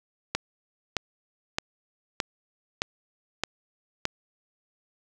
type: click train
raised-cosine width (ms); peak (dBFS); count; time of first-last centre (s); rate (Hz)
0.2; -8; 7; 0.35-4.054; 1.62
effects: none